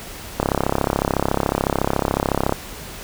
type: click train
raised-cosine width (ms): 1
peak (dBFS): -3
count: 73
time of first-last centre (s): 0.4-2.524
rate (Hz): 33.9
effects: pink hiss -35 dBFS RMS until 3.03 s